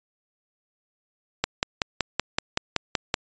click train, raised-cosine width 0.2 ms, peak -4 dBFS, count 10, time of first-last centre 1.44-3.141 s, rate 5.29 Hz, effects resampled to 16000 Hz

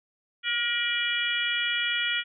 harmonic tone with a mistuned harmonic, 475.4 Hz, A#4, 34 cents sharp, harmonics 3 / 4 / 5 / 6 / 7, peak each -31 / -31 / -31 / -31 / -31 dBFS, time 0.43-2.24 s, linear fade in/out 50 ms, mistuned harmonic 6, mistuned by +46 cents, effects none

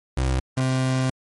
30% pulse tone pair in turn, 65.1 / 130.2 Hz, C2 / C3, -8 / -8 cents, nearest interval octave, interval 1200 cents, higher second, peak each -17 dBFS, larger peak neither, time 0.17-0.4 / 0.57-1.1 s, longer second, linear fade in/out 5 ms, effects MP3 48 kbps

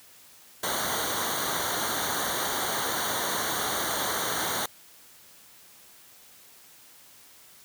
pink noise with comb filter, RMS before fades -29 dBFS, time 0.63-4.66 s, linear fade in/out 5 ms, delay 0.39 ms, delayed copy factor -0.9, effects white hiss -53 dBFS RMS until 7.64 s + high-pass 60 Hz 12 dB/octave

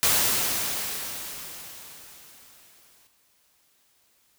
white noise with exponential decay, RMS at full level -20 dBFS, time 0.03-3.07 s, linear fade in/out 0 ms, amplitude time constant 660 ms, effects white hiss -65 dBFS RMS until 4.38 s

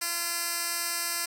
10% pulse tone with band-pass filter, 342.3 Hz, F4, 35 cents flat, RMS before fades -31 dBFS, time 0.01-1.26 s, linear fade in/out 10 ms, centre 9800 Hz, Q 0.77, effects none

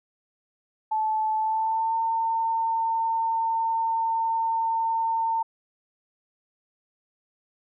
sine tone with pitch glide, 870 to 905.4 Hz, A5 to A5, -20 to +49 cents, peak -22 dBFS, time 0.91-5.43 s, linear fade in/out 10 ms, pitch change +69 cents, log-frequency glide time 1.36-1.97 s, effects none

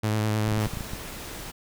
sawtooth tone with vibrato, 107.7 Hz, A2, 37 cents flat, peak -19 dBFS, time 0.03-0.67 s, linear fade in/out 10 ms, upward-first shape sine, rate 9.6 Hz, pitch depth 24 cents each way
clicks, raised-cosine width 5 ms, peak -21 dBFS, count 8, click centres 0.48 / 0.522 / 0.577 / 0.67 / 0.736 / 0.772 / 0.808 / 0.935 s
pink noise, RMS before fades -38 dBFS, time 0.59-1.52 s, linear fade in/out 20 ms
effects none

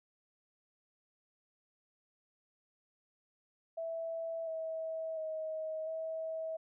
sine tone with pitch steps, 658 / 645 / 632 / 644 Hz, E5 / E5 / D#5 / E5, -3 / -38 / +27 / -41 cents, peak -36 dBFS, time 3.77-6.57 s, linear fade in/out 10 ms, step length 700 ms, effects none

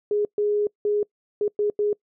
sine tone bursts at uneven times, 415.3 Hz, G#4, in tune, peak -19 dBFS, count 6, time 0.11-0.25 / 0.38-0.67 / 0.85-1.03 / 1.41-1.48 / 1.59-1.7 / 1.79-1.93 s, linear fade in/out 2 ms, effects noise-tail reverb RT60 0.1 s tail -25 dB re dry

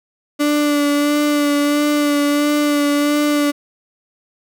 35% pulse tone with vibrato, 292 Hz, D4, 10 cents flat, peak -12 dBFS, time 0.39-3.52 s, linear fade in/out 20 ms, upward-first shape sine, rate 1.5 Hz, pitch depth 21 cents each way, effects none

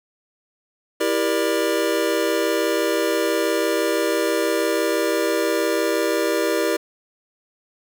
square chord, E half-diminished seventh, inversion none, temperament just, 329.6 / 395.6 / 474.7 / 593.3 Hz, E4 / G4 / Bb4 / D5, 0 / +16 / +31 / +18 cents, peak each -25 dBFS, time 1-6.77 s, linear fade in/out 10 ms, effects 8-bit

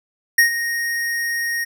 square tone with ADSR envelope, 1864.7 Hz, A#6, in tune, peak -9 dBFS, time 0.38-1.65 s, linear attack 6 ms, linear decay 110 ms, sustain -12 dB, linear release 18 ms, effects none

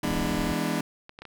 sawtooth chord, E dominant seventh, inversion none, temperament just, 164.81 / 206 / 247.2 / 296.7 Hz, E3 / G#3 / B3 / D4, 0 / -14 / +2 / +18 cents, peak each -27 dBFS, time 0.03-0.81 s, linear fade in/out 5 ms
brown noise, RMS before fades -35 dBFS, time 0.04-0.54 s, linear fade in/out 2 ms
clicks, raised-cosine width 0.3 ms, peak -27 dBFS, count 6, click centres 0.669 / 0.759 / 1.094 / 1.189 / 1.22 / 1.253 s
effects none

